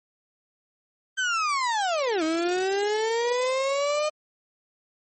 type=linear two-way sweep; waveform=35% pulse; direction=down then up; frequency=1568 to 311.9 to 614 Hz; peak=-21 dBFS; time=1.17-4.1 s; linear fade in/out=20 ms; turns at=2.23 s
type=noise with exponential growth; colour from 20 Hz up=blue; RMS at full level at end=-37 dBFS; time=1.62-3.51 s; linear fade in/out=0 ms; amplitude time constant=410 ms
effects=MP3 32 kbps